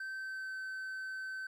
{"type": "tone with pitch glide", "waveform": "triangle", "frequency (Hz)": [1549, 1534.8], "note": ["G6", "G6"], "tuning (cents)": [-21, -37], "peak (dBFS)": -37, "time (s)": [0, 1.47], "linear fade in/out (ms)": 5, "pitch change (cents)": -16, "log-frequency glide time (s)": [0.15, 0.57], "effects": []}